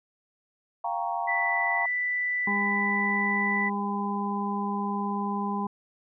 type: chord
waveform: sine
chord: G half-diminished seventh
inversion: third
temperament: equal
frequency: 698.5 / 784 / 932.3 / 1108.7 Hz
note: F5 / G5 / Bb5 / Db6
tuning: 0 / 0 / 0 / 0 cents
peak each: -31 / -33 / -31 / -37 dBFS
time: 0.84-1.86 s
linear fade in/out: 5 ms
type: tone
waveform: sine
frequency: 1981 Hz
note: B6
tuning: 5 cents sharp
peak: -25 dBFS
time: 1.27-3.7 s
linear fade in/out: 20 ms
type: harmonic tone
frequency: 202.1 Hz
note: G#3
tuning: 47 cents flat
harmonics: 1 / 2 / 4 / 5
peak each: -29 / -37 / -34 / -32 dBFS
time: 2.47-5.67 s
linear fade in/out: 5 ms
effects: none